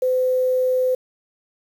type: tone with quantisation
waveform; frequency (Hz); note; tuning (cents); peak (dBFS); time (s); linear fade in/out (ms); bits
sine; 510; C5; -44; -16; 0.02-0.95; 5; 7
effects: none